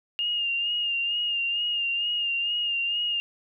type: tone with vibrato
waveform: sine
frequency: 2824 Hz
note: F7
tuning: 19 cents sharp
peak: -24 dBFS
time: 0.19-3.2 s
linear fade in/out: 0 ms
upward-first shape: sine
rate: 2.2 Hz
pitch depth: 37 cents each way
effects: none